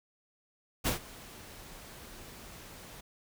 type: noise with ADSR envelope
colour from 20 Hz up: pink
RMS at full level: -28 dBFS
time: 0.84-3.01 s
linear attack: 28 ms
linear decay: 120 ms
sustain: -21 dB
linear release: 8 ms
effects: none